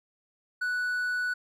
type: tone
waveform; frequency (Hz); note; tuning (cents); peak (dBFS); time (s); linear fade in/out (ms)
triangle; 1480; F#6; 0; -25; 0.61-1.34; 10
effects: none